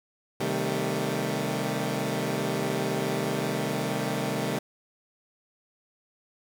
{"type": "chord", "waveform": "15% pulse", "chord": "A half-diminished seventh", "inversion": "first", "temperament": "equal with one note detuned", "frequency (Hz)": [130.81, 155.56, 196, 223.8], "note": ["C3", "Eb3", "G3", "A3"], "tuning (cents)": [0, 0, 0, 30], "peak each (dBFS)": -26, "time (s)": [0.4, 4.59], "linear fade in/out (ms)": 5, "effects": []}